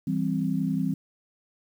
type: chord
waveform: sine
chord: C major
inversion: first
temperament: equal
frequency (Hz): 164.81 / 196 / 261.6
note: E3 / G3 / C4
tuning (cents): 0 / 0 / 0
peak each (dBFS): -28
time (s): 0.07-0.94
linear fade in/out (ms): 5
effects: 9-bit